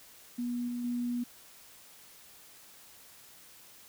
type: tone with level steps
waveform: sine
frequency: 242.2 Hz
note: B3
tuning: 34 cents flat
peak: -31 / -33 / -30 dBFS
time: 0.38-1.24 s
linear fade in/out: 10 ms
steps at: 0.68 / 0.84 s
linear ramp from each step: 5 ms
effects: white hiss -55 dBFS RMS until 3.88 s